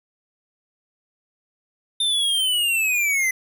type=linear sweep; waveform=square; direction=down; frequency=3614 to 2020 Hz; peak=-19 dBFS; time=2-3.31 s; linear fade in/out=5 ms; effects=none